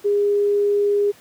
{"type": "tone", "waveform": "sine", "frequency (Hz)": 408.3, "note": "G#4", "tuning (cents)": -29, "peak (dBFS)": -15, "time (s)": [0.04, 1.12], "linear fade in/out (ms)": 20, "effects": ["pink hiss -49 dBFS RMS until 1.2 s", "high-pass 150 Hz 12 dB/octave"]}